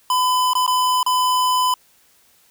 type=tone with dropouts; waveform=square; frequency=1007 Hz; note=B5; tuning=33 cents sharp; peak=-16 dBFS; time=0.1-1.74 s; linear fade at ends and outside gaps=2 ms; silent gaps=0.534-0.552 / 0.665-0.677 / 1.03-1.063 s; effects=white hiss -56 dBFS RMS until 2.5 s